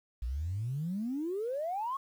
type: exponential sweep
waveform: sine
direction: up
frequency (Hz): 55.8 to 1123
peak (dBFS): -31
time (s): 0.22-1.97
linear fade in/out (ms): 5
effects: tanh soft clip ceiling -27 dBFS + 10-bit